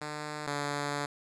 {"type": "tone pair in turn", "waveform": "5% pulse", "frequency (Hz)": [150.3, 144.48], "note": ["D3", "D3"], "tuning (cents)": [40, -28], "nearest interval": "minor second", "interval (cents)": 68, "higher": "first", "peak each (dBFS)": [-25, -20], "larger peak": "second", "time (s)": [[0.01, 0.47], [0.47, 1.06]], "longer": "second", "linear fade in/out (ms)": 5, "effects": ["resampled to 22050 Hz"]}